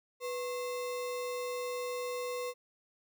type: tone with sample-and-hold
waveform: sine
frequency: 493.9 Hz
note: B4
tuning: in tune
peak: -34 dBFS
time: 0.2-2.54 s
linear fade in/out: 50 ms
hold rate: 1575 Hz
effects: none

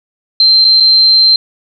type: tone with dropouts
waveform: sine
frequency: 4131 Hz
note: C8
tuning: 23 cents flat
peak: -4 dBFS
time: 0.4-1.36 s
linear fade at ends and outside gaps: 2 ms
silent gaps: 0.645-0.649 / 0.801-0.805 s
effects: none

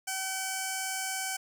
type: tone with notch filter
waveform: 5% pulse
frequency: 763 Hz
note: G5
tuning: 47 cents flat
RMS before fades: -34 dBFS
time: 0.07-1.37 s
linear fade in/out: 10 ms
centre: 3800 Hz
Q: 1.3
effects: none

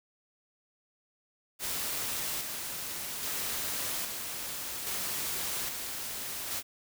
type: noise with tremolo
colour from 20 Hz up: white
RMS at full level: -34 dBFS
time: 1.59-6.63 s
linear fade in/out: 50 ms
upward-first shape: square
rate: 0.61 Hz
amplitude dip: 35%
effects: none

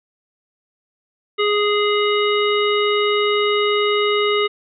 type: harmonic tone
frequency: 415.3 Hz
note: G#4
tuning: in tune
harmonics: 1 / 3 / 5 / 7 / 9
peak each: -17 / -22 / -24 / -25 / -27 dBFS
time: 1.38-4.48 s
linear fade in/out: 20 ms
effects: none

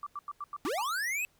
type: tone bursts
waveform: sine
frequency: 1168 Hz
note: D6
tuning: 10 cents flat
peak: -35 dBFS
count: 7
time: 0.03-0.815 s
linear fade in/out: 2 ms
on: 35 ms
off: 90 ms
type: linear sweep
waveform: square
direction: up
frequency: 251.1 to 2637 Hz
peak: -31 dBFS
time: 0.65-1.25 s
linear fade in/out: 0 ms
effects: pink hiss -68 dBFS RMS until 1.39 s

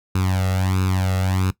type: tone with flanger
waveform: sawtooth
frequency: 93.7 Hz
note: F#2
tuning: 22 cents sharp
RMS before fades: -20 dBFS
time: 0.15-1.51 s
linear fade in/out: 5 ms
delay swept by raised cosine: 0.77 to 1.52 ms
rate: 1.5 Hz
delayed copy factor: +0.85
effects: noise-tail reverb RT60 0.1 s tail -18 dB re dry

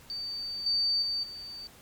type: tone with level steps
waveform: sine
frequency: 4597 Hz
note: D8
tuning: 38 cents flat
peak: -33 / -24 / -28 / -39 dBFS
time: 0.1-1.67 s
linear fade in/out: 0 ms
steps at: 0.66 / 1.02 / 1.23 s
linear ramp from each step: 5 ms
effects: pink hiss -54 dBFS RMS until 1.81 s + MP3 96 kbps

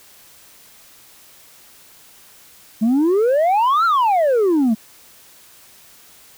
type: exponential two-way sweep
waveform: sine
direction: up then down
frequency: 209.8 to 1401 to 209.8 Hz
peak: -10 dBFS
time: 2.81-4.75 s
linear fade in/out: 20 ms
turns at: 3.85 s
effects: tanh soft clip ceiling -12 dBFS + white hiss -47 dBFS RMS until 6.37 s

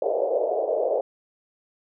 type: band-pass noise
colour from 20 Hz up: pink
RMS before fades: -24 dBFS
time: 0.02-1.01 s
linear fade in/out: 2 ms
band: 440 to 660 Hz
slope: 48 dB/octave
effects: none

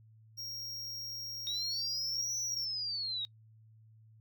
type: tone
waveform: square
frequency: 5588 Hz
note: F8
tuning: in tune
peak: -40 dBFS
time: 0.37-2.66 s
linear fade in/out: 20 ms
type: linear two-way sweep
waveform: sine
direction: up then down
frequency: 3750 to 6050 to 3750 Hz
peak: -34 dBFS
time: 1.47-3.25 s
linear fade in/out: 0 ms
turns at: 2.38 s
effects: noise-tail reverb RT60 0.1 s tail -24 dB re dry + added 110 Hz sine -57 dBFS peak until 4.2 s

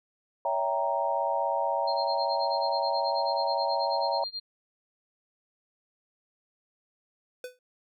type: chord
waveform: sine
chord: C# diminished seventh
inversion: none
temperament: equal with one note detuned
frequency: 563.1 / 659.3 / 784 / 932.3 Hz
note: C#5 / E5 / G5 / Bb5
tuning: +27 / 0 / 0 / 0 cents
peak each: -31 / -31 / -32 / -29 dBFS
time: 0.45-4.24 s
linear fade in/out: 2 ms
type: tone with tremolo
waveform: sine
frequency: 4200 Hz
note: C8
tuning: 6 cents sharp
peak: -31 dBFS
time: 1.87-4.4 s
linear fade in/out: 10 ms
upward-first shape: sine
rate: 9.3 Hz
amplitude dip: 95%
type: tone with exponential decay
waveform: square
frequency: 500 Hz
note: B4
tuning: 21 cents sharp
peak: -33 dBFS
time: 7.44-7.59 s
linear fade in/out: 2 ms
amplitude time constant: 31 ms
effects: none

